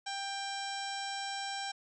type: harmonic tone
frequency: 790 Hz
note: G5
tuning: 13 cents sharp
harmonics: 1 / 2 / 3 / 4 / 5 / 6 / 7 / 8 / 9 / 10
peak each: -39 / -43 / -48 / -46 / -46 / -55 / -44 / -56 / -54 / -49 dBFS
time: 0.06-1.72 s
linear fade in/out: 10 ms
effects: none